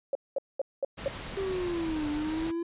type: tone bursts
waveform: sine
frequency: 550 Hz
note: C#5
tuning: 14 cents flat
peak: -25 dBFS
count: 5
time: 0.13-1.08 s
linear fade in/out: 2 ms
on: 22 ms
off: 210 ms
type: noise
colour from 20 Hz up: pink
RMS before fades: -39 dBFS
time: 0.97-2.52 s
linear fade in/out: 20 ms
type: linear two-way sweep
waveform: triangle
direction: down then up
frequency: 394.5 to 293.7 to 341.8 Hz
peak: -27 dBFS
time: 1.37-2.63 s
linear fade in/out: 5 ms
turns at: 2.09 s
effects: resampled to 8000 Hz